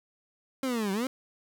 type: linear two-way sweep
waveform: 30% pulse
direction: down then up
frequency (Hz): 271.3 to 187.5 to 271.3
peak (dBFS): -25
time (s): 0.63-1.07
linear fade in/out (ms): 2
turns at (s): 0.92
effects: 10-bit